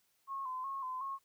sine tone with vibrato, 1056 Hz, C6, 16 cents sharp, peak -37 dBFS, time 0.27-1.19 s, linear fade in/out 50 ms, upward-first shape square, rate 2.7 Hz, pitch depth 53 cents each way, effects white hiss -75 dBFS RMS until 1.24 s

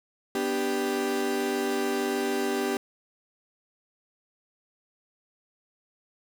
35% pulse chord, G major, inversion first, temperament equal, 246.9 / 293.7 / 392 Hz, B3 / D4 / G4, 0 / 0 / 0 cents, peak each -30 / -31 / -26 dBFS, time 0.35-2.77 s, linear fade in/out 2 ms, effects none

